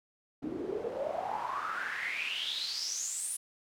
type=noise with band-pass filter sweep; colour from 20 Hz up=pink; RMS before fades=-36 dBFS; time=0.42-3.37 s; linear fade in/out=10 ms; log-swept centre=280 to 10000 Hz; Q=8.9; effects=none